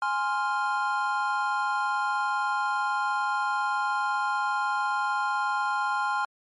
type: chord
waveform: triangle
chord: F minor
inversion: first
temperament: equal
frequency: 830.6 / 1046.5 / 1396.9 Hz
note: Ab5 / C6 / F6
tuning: 0 / 0 / 0 cents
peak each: -27 dBFS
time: 0.02-6.25 s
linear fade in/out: 2 ms
effects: MP3 48 kbps